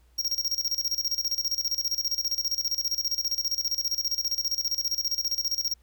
square tone with tremolo, 5588 Hz, F8, in tune, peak -24 dBFS, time 0.18-5.74 s, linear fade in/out 10 ms, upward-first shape square, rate 15 Hz, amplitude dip 80%, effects added 60 Hz sine -57 dBFS peak until 5.82 s + pink hiss -68 dBFS RMS until 5.82 s

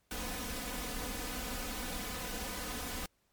pink noise with comb filter, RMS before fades -39 dBFS, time 0.11-3.06 s, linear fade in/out 2 ms, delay 4 ms, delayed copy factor +0.95, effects pink hiss -75 dBFS RMS until 3.32 s + MP3 96 kbps

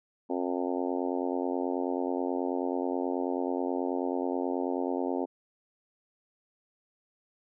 harmonic tone, 89.3 Hz, F2, 39 cents sharp, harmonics 3 / 4 / 5 / 6 / 7 / 8 / 9 / 10, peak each -32 / -34 / -36 / -38 / -39 / -40 / -41 / -42 dBFS, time 0.29-5.26 s, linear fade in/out 20 ms, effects none

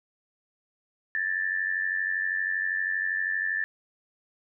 sine tone with amplitude modulation, 1760 Hz, A6, in tune, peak -22 dBFS, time 1.15-3.64 s, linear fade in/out 0 ms, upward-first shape sine, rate 92.6 Hz, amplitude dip 75%, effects none

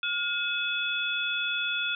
sine tone cluster, 1420 / 2563 / 3434 Hz, F6 / E7 / A7, +28 / -49 / -43 cents, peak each -31 dBFS, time 0.03-1.95 s, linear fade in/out 2 ms, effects none

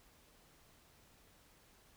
silence, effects pink hiss -66 dBFS RMS until 1.96 s

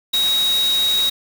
sine tone in noise, 3800 Hz, A#7, 33 cents sharp, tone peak -15 dBFS, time 0.13-1.1 s, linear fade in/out 10 ms, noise white, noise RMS -27 dBFS, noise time 0.13-1.1 s, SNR +9 dB, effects none

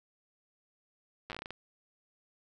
slowing click train, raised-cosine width 0.3 ms, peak -24 dBFS, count 10, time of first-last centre 1.3-1.506 s, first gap 8 ms, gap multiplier 1.25, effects none

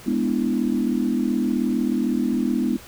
sine chord, E dominant seventh, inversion first, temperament equal, 207.7 / 246.9 / 293.7 / 329.6 Hz, G#3 / B3 / D4 / E4, 0 / 0 / 0 / 0 cents, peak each -25 / -22 / -27 / -27 dBFS, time 0.06-2.77 s, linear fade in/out 10 ms, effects pink hiss -43 dBFS RMS until 2.87 s

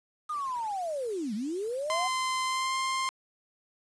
sine linear two-way sweep, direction down then up, 1244.5 to 196 to 759 Hz, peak -30 dBFS, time 0.29-2.08 s, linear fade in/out 10 ms, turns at 1.34 s
sawtooth tone with pitch glide, 1036 to 1053.5 Hz, C6 to C6, -17 to +12 cents, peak -24 dBFS, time 1.9-3.09 s, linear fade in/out 0 ms, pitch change +29 cents, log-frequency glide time 2.45-2.76 s
effects resampled to 22050 Hz + 8-bit

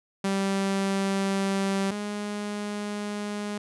sawtooth tone pair in turn, 195.3 / 206.9 Hz, G3 / G#3, -6 / -6 cents, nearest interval minor second, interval 100 cents, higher second, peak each -20 / -26 dBFS, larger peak first, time 0.24-1.91 / 1.91-3.58 s, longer neither, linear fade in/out 5 ms, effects resampled to 24000 Hz

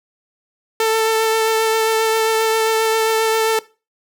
sawtooth tone with vibrato, 444.1 Hz, A4, 16 cents sharp, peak -10 dBFS, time 0.8-3.59 s, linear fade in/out 2 ms, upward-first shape triangle, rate 7.5 Hz, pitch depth 16 cents each way, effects noise-tail reverb RT60 0.3 s tail -19 dB re dry

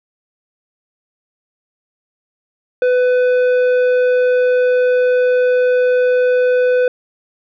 sine tone with tanh clipping, 499.8 Hz, B4, 21 cents sharp, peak -12 dBFS, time 2.82-6.88 s, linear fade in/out 2 ms, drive 9 dB, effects none

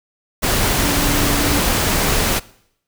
sine tone in noise, 287.8 Hz, D4, 35 cents flat, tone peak -22 dBFS, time 0.83-1.61 s, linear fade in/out 20 ms, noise pink, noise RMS -17 dBFS, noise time 0.42-2.4 s, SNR -8 dB, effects noise-tail reverb RT60 0.7 s tail -21 dB re dry

